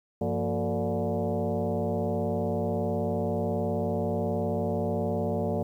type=tone with frequency modulation; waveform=sine; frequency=174.7 Hz; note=F3; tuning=1 cent sharp; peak=-25 dBFS; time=0.21-5.63 s; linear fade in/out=5 ms; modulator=136 Hz; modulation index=3.8; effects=10-bit